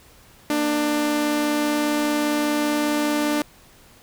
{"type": "tone pair together", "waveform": "sawtooth", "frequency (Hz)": [232, 297], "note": ["A#3", "D4"], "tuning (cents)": [-8, 20], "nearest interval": "major third", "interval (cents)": 428, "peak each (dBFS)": [-26, -16], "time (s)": [0.5, 3.42], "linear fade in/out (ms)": 2, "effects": ["pink hiss -51 dBFS RMS until 4.02 s"]}